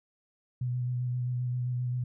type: tone with vibrato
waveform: sine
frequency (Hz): 124.1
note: B2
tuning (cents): +9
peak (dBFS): -28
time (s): 0.61-2.04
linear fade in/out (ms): 5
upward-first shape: square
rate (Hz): 7.6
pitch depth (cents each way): 16
effects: none